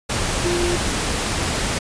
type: tone in noise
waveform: sine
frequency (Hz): 349.2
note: F4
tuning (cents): 0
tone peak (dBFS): -20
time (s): 0.44-0.76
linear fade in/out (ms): 10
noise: pink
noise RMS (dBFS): -22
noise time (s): 0.09-1.79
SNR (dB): -1
effects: resampled to 22050 Hz